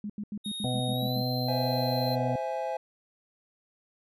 sine tone bursts, 207.7 Hz, G#3, in tune, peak -32 dBFS, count 9, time 0.04-1.217 s, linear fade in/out 2 ms, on 57 ms, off 83 ms
square tone with pitch glide, 3729 to 4114 Hz, A#7 to C8, 0 to -30 cents, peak -35 dBFS, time 0.44-2.16 s, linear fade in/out 20 ms, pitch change +170 cents, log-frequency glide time 0.91-1.2 s
harmonic tone, 125.5 Hz, B2, 28 cents sharp, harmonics 1 / 2 / 4 / 5 / 6, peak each -30 / -33 / -37 / -38 / -37 dBFS, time 0.64-2.36 s, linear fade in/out 2 ms
triangle chord, C augmented, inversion none, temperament equal, 523.3 / 659.3 / 830.6 Hz, C5 / E5 / G#5, 0 / 0 / 0 cents, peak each -32 dBFS, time 1.48-2.77 s, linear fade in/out 5 ms
effects none

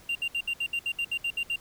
triangle tone bursts, 2779 Hz, F7, 9 cents flat, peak -24 dBFS, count 12, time 0.09-1.56 s, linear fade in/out 5 ms, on 62 ms, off 66 ms, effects tanh soft clip ceiling -20 dBFS + pink hiss -54 dBFS RMS until 1.6 s

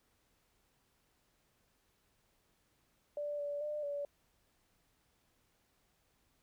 sine tone with pitch steps, 586 / 578 / 598 / 574 Hz, D5 / D5 / D5 / D5, -4 / -28 / +31 / -40 cents, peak -36 dBFS, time 3.17-4.05 s, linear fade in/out 2 ms, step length 220 ms, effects pink hiss -75 dBFS RMS until 6.42 s

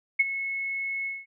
sine tone with ADSR envelope, 2189 Hz, C#7, 22 cents flat, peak -15 dBFS, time 0.19-1.26 s, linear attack 11 ms, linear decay 29 ms, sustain -13 dB, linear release 200 ms, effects none

